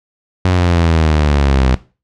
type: linear sweep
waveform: sawtooth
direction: down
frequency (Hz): 92.5 to 62.9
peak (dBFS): -6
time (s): 0.45-1.75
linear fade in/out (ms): 0
effects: noise-tail reverb RT60 0.3 s tail -17 dB re dry + low-pass 5000 Hz 12 dB/octave